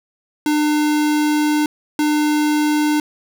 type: tone pair in turn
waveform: square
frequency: 300 / 300 Hz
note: D4 / D4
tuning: +37 / +37 cents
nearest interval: unison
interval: 0 cents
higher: neither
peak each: -15 dBFS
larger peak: neither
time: 0.46-1.66 / 1.99-3 s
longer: first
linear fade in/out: 2 ms
effects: none